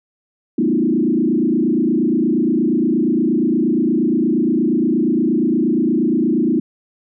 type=tone with frequency modulation; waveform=sine; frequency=275.6 Hz; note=C#4; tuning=10 cents flat; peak=-13 dBFS; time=0.58-6.6 s; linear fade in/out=5 ms; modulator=28.5 Hz; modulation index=2.5; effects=none